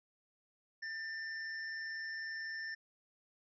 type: tone with amplitude modulation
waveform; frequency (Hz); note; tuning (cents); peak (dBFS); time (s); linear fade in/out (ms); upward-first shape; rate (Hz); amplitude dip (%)
square; 1789; A6; +28; -39; 0.82-2.75; 10; sine; 160; 35
effects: resampled to 16000 Hz